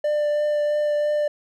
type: tone with vibrato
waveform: triangle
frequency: 594 Hz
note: D5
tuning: 20 cents sharp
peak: -17 dBFS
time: 0.04-1.28 s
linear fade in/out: 5 ms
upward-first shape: triangle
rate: 3 Hz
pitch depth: 12 cents each way
effects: none